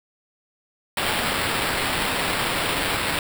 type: noise with sample-and-hold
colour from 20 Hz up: white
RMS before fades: -24 dBFS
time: 0.97-3.19 s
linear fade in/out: 2 ms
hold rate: 6300 Hz
effects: none